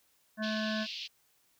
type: harmonic tone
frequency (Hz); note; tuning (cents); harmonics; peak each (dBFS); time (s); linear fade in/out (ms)
216.3; A3; -29; 1 / 3 / 5 / 7 / 8; -33 / -38 / -45 / -41 / -41; 0.37-0.87; 50
type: band-pass noise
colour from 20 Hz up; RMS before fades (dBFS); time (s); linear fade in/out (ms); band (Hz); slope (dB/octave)
pink; -41; 0.42-1.08; 20; 2600 to 5000; 48
effects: white hiss -70 dBFS RMS until 1.59 s